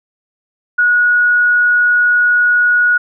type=tone; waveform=sine; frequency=1456 Hz; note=F#6; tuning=28 cents flat; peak=-8 dBFS; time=0.78-2.98 s; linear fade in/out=10 ms; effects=none